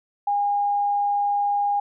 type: tone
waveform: sine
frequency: 814 Hz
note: G#5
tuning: 35 cents flat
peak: -19 dBFS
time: 0.27-1.8 s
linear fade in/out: 5 ms
effects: none